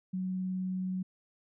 sine tone with vibrato, 185.7 Hz, F#3, 7 cents sharp, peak -31 dBFS, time 0.13-1.03 s, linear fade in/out 10 ms, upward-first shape triangle, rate 19 Hz, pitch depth 9 cents each way, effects none

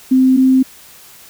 sine tone pair in turn, 260 / 261.2 Hz, C4 / C4, -11 / -3 cents, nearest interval unison, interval 8 cents, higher second, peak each -7 dBFS, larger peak neither, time 0.11-0.37 / 0.37-0.63 s, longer neither, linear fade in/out 10 ms, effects white hiss -41 dBFS RMS until 1.29 s

